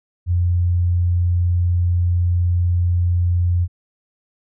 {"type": "tone", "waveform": "sine", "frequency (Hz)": 87.9, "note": "F2", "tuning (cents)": 12, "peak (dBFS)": -14, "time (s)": [0.26, 3.68], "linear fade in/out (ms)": 50, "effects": []}